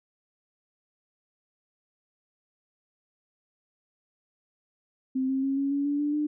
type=tone with pitch steps; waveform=sine; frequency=261.6 / 266.6 / 271.8 / 277 / 282.3 / 287.8 / 293.3 / 298.9 Hz; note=C4 / C4 / C#4 / C#4 / C#4 / D4 / D4 / D4; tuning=0 / +33 / -34 / -1 / +32 / -35 / -2 / +31 cents; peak=-24 dBFS; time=5.15-6.27 s; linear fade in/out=10 ms; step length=140 ms; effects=none